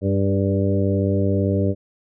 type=harmonic tone with a mistuned harmonic; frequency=98 Hz; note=G2; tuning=in tune; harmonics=1 / 2 / 3 / 4 / 5 / 6; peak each=-20 / -23 / -25 / -26 / -27 / -28 dBFS; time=0.01-1.75 s; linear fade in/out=50 ms; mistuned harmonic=4; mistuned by=+21 cents; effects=none